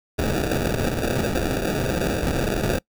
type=noise with sample-and-hold; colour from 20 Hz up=white; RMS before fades=-23 dBFS; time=0.18-2.79 s; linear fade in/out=10 ms; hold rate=1050 Hz; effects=noise-tail reverb RT60 0.1 s tail -24 dB re dry